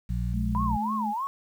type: harmonic tone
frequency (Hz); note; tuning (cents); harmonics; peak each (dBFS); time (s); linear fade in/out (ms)
59.3; A#1; +30; 1 / 2 / 3; -28 / -31 / -33; 0.09-0.77; 10
type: tone with pitch glide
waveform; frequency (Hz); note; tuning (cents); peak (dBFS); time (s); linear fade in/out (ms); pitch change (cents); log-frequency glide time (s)
sine; 210 to 215.7; G#3 to A3; +19 to -34; -29; 0.32-1.14; 50; +47; 0.59-0.75
type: tone with vibrato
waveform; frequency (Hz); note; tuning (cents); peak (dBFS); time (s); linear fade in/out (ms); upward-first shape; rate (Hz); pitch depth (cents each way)
sine; 950; A#5; +33; -27; 0.55-1.27; 0; sine; 3.2; 260
effects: 9-bit